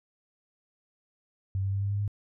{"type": "tone with pitch steps", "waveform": "sine", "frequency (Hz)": [96.4, 97.58, 98.77, 99.97, 101.19, 102.43], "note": ["G2", "G2", "G2", "G2", "G#2", "G#2"], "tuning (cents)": [-28, -7, 14, 34, -45, -23], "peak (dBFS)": -26, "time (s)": [1.55, 2.078], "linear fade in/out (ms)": 0, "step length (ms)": 88, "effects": []}